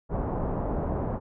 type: low-pass noise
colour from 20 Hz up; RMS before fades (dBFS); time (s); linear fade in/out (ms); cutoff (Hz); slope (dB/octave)
pink; -29; 0.09-1.2; 50; 960; 24
effects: none